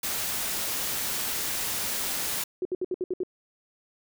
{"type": "noise", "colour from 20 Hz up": "white", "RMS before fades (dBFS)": -30, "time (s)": [0.03, 2.44], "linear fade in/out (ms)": 5}
{"type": "tone bursts", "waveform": "sine", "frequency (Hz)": 366, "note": "F#4", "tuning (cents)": -19, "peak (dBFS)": -25, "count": 7, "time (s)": [2.62, 3.234], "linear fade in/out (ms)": 2, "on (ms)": 32, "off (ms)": 65}
{"effects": []}